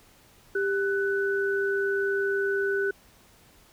sine tone pair together, 395.4 / 1493 Hz, G4 / F#6, +15 / +15 cents, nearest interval octave + major seventh, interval 2300 cents, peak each -25 / -28 dBFS, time 0.55-2.91 s, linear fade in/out 5 ms, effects pink hiss -57 dBFS RMS until 3.72 s

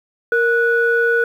sine tone pair together, 466.2 / 1473.3 Hz, A#4 / F#6, 0 / -8 cents, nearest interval octave + minor sixth, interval 1992 cents, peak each -15 dBFS, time 0.32-1.24 s, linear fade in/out 2 ms, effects tanh soft clip ceiling -5 dBFS + 8-bit

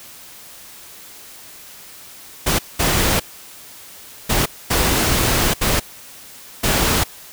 pink noise bursts at uneven times, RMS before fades -17 dBFS, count 6, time 2.46-2.59 / 2.79-3.2 / 4.29-4.46 / 4.7-5.54 / 5.61-5.8 / 6.63-7.04 s, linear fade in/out 10 ms, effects white hiss -40 dBFS RMS until 7.32 s

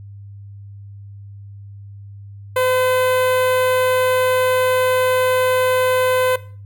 sawtooth tone with notch filter, 510 Hz, C5, 44 cents flat, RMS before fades -17 dBFS, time 2.56-6.36 s, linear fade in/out 5 ms, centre 5500 Hz, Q 0.77, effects noise-tail reverb RT60 0.4 s tail -17 dB re dry + added 100 Hz sine -34 dBFS peak until 6.65 s

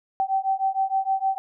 sine beating tone pair, 769 / 775.5 Hz, G5 / G5, -33 / -19 cents, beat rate 6.5 Hz, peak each -24 dBFS, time 0.2-1.38 s, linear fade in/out 0 ms, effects none

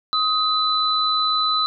sine tone pair together, 1259 / 3997 Hz, D#6 / B7, +20 / +20 cents, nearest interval octave + minor sixth, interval 2000 cents, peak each -20 dBFS, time 0.13-1.66 s, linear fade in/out 0 ms, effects none

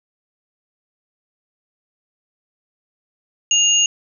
sine tone pair together, 2820 / 6653 Hz, F7 / G#8, +16 / +2 cents, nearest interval octave + minor third, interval 1486 cents, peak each -15 dBFS, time 3.51-3.86 s, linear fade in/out 2 ms, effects none

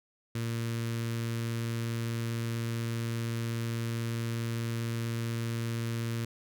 sawtooth tone with notch filter, 115.6 Hz, A#2, 14 cents flat, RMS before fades -33 dBFS, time 0.35-6.25 s, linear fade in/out 5 ms, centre 750 Hz, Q 0.89, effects none

